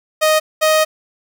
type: tone pair in turn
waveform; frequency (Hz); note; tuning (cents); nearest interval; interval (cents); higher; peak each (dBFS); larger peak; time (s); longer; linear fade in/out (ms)
sawtooth; 622.3 / 624.7; D#5 / D#5; 0 / +7; unison; 7; second; -7; neither; 0.21-0.4 / 0.61-0.85; second; 20
effects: none